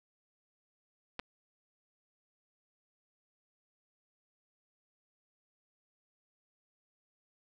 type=clicks; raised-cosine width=0.3 ms; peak=-23 dBFS; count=2; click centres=1.193 / 1.197 s; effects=none